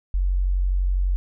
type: tone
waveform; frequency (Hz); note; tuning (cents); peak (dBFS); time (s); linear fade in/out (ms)
sine; 46.01; F#1; -9; -18; 0.14-1.16; 0
effects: none